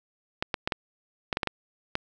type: clicks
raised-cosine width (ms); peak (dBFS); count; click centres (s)
0.3; -10; 9; 0.425 / 0.542 / 0.675 / 0.722 / 1.328 / 1.371 / 1.432 / 1.473 / 1.954
effects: none